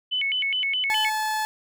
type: tone with vibrato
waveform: sine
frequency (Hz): 2576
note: E7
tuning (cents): -41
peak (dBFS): -22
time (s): 0.11-1.1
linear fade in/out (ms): 20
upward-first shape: square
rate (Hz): 4.8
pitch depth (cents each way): 270
type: tone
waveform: 30% pulse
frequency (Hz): 864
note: A5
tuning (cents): -32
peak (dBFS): -21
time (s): 0.9-1.45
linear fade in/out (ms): 0
effects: none